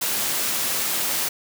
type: high-pass noise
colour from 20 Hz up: white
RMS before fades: -24 dBFS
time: 0.01-1.29 s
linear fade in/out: 10 ms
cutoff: 120 Hz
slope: 12 dB/octave
effects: none